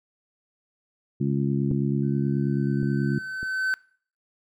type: harmonic tone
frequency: 69.3 Hz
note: C#2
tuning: in tune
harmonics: 2 / 3 / 4 / 5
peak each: -24 / -26 / -30 / -31 dBFS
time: 1.2-3.19 s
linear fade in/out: 10 ms
type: clicks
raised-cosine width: 3 ms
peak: -16 / -22 / -25 dBFS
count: 3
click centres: 1.713 / 2.83 / 3.43 s
type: tone with exponential growth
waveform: triangle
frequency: 1527 Hz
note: G6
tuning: 46 cents flat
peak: -19 dBFS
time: 2.03-3.74 s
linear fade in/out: 0 ms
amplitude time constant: 370 ms
effects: noise-tail reverb RT60 0.5 s tail -22 dB re dry